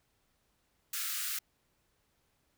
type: high-pass noise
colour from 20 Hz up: white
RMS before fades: -36 dBFS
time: 0.93-1.39 s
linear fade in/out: 5 ms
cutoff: 1200 Hz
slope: 96 dB/octave
effects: pink hiss -75 dBFS RMS until 2.57 s